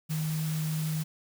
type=tone in noise; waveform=sine; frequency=156.3 Hz; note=D#3; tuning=8 cents sharp; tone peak=-28 dBFS; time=0.09-1.04 s; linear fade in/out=20 ms; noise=white; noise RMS=-41 dBFS; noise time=0.09-1.04 s; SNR=+10 dB; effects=none